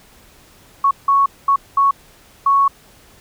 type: tone bursts at uneven times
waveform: sine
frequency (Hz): 1108.7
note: C#6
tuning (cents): 0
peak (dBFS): -10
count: 5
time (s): 0.84-0.91 / 1.08-1.26 / 1.48-1.56 / 1.77-1.91 / 2.46-2.68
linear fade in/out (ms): 5
effects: pink hiss -48 dBFS RMS until 3.2 s